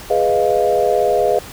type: chord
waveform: sine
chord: F half-diminished seventh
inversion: first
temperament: equal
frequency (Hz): 415.3 / 493.9 / 622.3 / 698.5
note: Ab4 / Cb5 / Eb5 / F5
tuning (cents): 0 / 0 / 0 / 0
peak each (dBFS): -18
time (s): 0.1-1.39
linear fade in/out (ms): 5
effects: pink hiss -35 dBFS RMS until 1.52 s